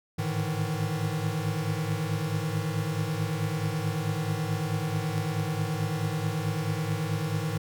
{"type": "tone cluster", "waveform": "square", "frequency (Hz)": [103.8, 108.4, 151.8, 161], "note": ["G#2", "A2", "D#3", "E3"], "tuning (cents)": [0, -25, -42, -41], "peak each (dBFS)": [-37, -34, -33, -32], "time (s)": [0.18, 7.58], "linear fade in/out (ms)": 10, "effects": []}